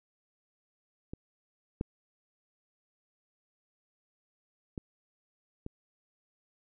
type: clicks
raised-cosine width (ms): 3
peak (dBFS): -26 / -18 / -24 / -26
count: 4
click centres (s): 1.135 / 1.811 / 4.778 / 5.664
effects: none